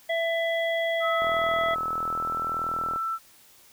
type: harmonic tone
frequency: 665 Hz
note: E5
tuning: 15 cents sharp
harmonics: 1 / 3 / 5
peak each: -25 / -29 / -36 dBFS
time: 0.09-1.75 s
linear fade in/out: 10 ms
type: tone with pitch glide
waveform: sine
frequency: 1290 to 1330.9 Hz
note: E6 to E6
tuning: -38 to +16 cents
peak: -26 dBFS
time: 1-3.19 s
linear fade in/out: 50 ms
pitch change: +54 cents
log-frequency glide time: 1.59-2.45 s
type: click train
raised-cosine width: 1 ms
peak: -23 dBFS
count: 72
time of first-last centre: 1.22-2.96 s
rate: 40.8 Hz
effects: white hiss -55 dBFS RMS until 3.72 s